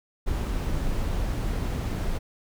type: noise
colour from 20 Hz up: brown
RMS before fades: -27 dBFS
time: 0.26-2.19 s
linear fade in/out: 20 ms
effects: none